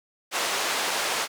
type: band-pass noise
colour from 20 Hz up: pink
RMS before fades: -27 dBFS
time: 0.31-1.28 s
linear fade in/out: 50 ms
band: 610 to 8500 Hz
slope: 12 dB/octave
effects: none